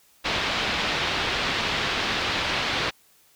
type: low-pass noise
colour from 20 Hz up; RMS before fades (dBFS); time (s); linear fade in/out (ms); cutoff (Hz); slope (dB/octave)
white; -26; 0.24-2.91; 20; 3900; 24
effects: white hiss -59 dBFS RMS until 3.35 s